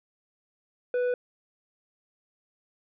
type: tone with tanh clipping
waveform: triangle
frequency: 493.9 Hz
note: B4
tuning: in tune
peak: -25 dBFS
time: 0.94-1.14 s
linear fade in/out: 2 ms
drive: 11 dB
effects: none